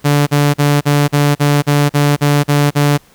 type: tone bursts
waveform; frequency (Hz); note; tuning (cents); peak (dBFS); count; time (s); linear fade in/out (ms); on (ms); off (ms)
sawtooth; 145; D3; -22; -5; 11; 0.04-2.98; 20; 230; 41
effects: pink hiss -48 dBFS RMS until 3.14 s